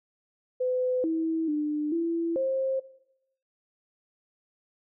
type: tone with pitch steps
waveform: sine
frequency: 506 / 323.7 / 299.4 / 334.4 / 531 Hz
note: B4 / E4 / D4 / E4 / C5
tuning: +42 / -31 / +33 / +25 / +25 cents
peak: -24 dBFS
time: 0.6-2.8 s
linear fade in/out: 10 ms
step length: 440 ms
effects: noise-tail reverb RT60 0.8 s tail -18 dB re dry